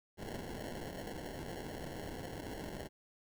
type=noise with sample-and-hold; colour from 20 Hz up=blue; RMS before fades=-44 dBFS; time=0.17-2.89 s; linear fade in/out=50 ms; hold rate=1225 Hz; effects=none